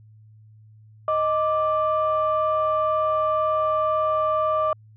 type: tone pair together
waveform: sine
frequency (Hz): 623.3 / 1174.7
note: D#5 / D6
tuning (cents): +3 / 0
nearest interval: major seventh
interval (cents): 1097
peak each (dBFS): -21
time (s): 1.08-4.73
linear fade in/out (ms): 2
effects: tanh soft clip ceiling -13 dBFS + added 108 Hz sine -47 dBFS peak until 4.96 s